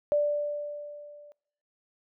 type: tone with level ramp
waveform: sine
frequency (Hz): 587.3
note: D5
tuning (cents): 0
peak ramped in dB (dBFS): -20 to -48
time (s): 0.12-1.32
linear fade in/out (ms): 0
effects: noise-tail reverb RT60 0.8 s tail -25 dB re dry